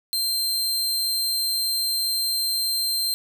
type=tone; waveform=sawtooth; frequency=4149 Hz; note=C8; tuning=15 cents flat; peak=-19 dBFS; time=0.13-3.14 s; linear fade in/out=0 ms; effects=none